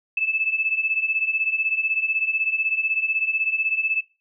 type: beating tone pair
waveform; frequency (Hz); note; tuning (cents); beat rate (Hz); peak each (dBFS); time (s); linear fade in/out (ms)
sine; 2608 / 2624; E7 / E7; -19 / -9; 16; -25 / -21; 0.17-4.01; 5
effects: noise-tail reverb RT60 0.3 s tail -18 dB re dry